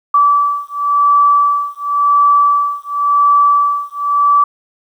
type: beating tone pair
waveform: sine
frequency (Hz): 1155 / 1155.93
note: D6 / D6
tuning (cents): -29 / -28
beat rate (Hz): 0.93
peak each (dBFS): -12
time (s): 0.14-4.44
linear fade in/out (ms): 5
effects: 8-bit